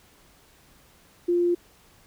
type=tone; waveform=sine; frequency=349.2 Hz; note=F4; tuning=in tune; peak=-19 dBFS; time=1.28-1.55 s; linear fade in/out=10 ms; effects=pink hiss -57 dBFS RMS until 2.06 s